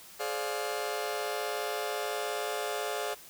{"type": "chord", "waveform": "sawtooth", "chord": "D half-diminished seventh", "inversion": "second", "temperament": "just", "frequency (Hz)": [422.9, 528.6, 587.3, 704.8], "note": ["Ab4", "C5", "D5", "F5"], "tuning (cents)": [31, 18, 0, 16], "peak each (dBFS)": [-32, -36, -34, -33], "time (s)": [0.19, 3.15], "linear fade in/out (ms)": 20, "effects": ["white hiss -51 dBFS RMS until 3.29 s"]}